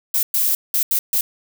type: noise bursts at uneven times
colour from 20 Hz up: violet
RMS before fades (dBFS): -18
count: 5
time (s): 0.14-0.23 / 0.34-0.55 / 0.74-0.83 / 0.91-0.99 / 1.13-1.21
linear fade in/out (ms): 2
effects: none